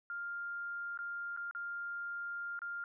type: tone with dropouts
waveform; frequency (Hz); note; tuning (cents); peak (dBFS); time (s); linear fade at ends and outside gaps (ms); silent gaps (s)
sine; 1400; F6; +4; -38; 0.1-2.84; 1; 0.975-0.989 / 1.365-1.373 / 1.511-1.549 / 2.591-2.618
effects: none